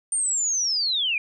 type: linear sweep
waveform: sine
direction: down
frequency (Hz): 8960 to 2349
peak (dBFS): -21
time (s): 0.12-1.18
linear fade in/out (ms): 2
effects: none